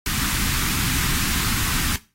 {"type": "band-stop noise", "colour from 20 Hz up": "pink", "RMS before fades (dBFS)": -23, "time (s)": [0.06, 1.96], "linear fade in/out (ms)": 2, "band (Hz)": [290, 1100], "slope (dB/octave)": 24, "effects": ["noise-tail reverb RT60 0.3 s tail -17 dB re dry", "AAC 48 kbps"]}